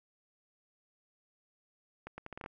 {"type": "accelerating click train", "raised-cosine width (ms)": 0.5, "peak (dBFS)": -28, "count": 8, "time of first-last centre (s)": [2.07, 2.461], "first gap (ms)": 110, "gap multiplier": 0.76, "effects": []}